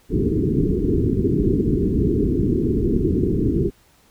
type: low-pass noise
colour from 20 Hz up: white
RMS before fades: -19 dBFS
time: 0.09-3.71 s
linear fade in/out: 50 ms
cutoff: 420 Hz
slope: 96 dB/octave
effects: pink hiss -56 dBFS RMS until 4.1 s